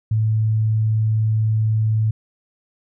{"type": "tone", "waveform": "sine", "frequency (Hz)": 109.5, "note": "A2", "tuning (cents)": -8, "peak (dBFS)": -15, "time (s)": [0.11, 2.11], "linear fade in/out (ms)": 5, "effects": []}